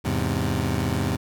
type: chord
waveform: 20% pulse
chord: E augmented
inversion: none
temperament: equal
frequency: 82.41 / 103.83 / 130.81 Hz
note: E2 / G#2 / B#2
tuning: 0 / 0 / 0 cents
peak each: -22 dBFS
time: 0.04-1.17 s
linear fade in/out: 20 ms
effects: none